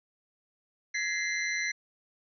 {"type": "tone cluster", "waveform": "sine", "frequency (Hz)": [1687, 1908, 2078, 4073, 5920], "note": ["G#6", "A#6", "C7", "C8", "F#8"], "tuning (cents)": [27, 40, -12, -47, 0], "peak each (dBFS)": [-36, -38, -31, -40, -38], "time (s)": [0.94, 1.72], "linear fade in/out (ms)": 10, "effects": []}